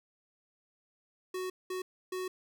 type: tone bursts at uneven times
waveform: square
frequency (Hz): 370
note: F#4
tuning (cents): 0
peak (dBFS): -35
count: 3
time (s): 1.34-1.5 / 1.7-1.82 / 2.12-2.28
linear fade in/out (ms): 5
effects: none